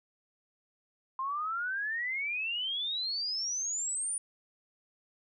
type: exponential sweep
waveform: sine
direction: up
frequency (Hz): 1040 to 9560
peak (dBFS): -31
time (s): 1.19-4.18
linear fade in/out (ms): 2
effects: none